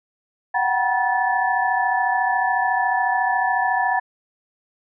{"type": "tone cluster", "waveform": "sine", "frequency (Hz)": [738, 772, 959, 1742], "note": ["F#5", "G5", "A#5", "A6"], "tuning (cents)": [-5, -27, 49, -18], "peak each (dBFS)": -23, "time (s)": [0.54, 4], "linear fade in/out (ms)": 10, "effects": []}